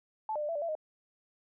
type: tone with pitch steps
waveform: sine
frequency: 870 / 601 / 594 / 667 / 585 / 672 / 620 Hz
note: A5 / D5 / D5 / E5 / D5 / E5 / D#5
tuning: -20 / +40 / +20 / +20 / -7 / +33 / -6 cents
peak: -31 dBFS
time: 0.29-0.752 s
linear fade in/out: 2 ms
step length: 66 ms
effects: none